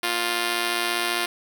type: tone with amplitude modulation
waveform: 5% pulse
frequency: 350.7 Hz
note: F4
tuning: 7 cents sharp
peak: -8 dBFS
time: 0.03-1.26 s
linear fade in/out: 5 ms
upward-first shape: sine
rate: 115 Hz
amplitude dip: 70%
effects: none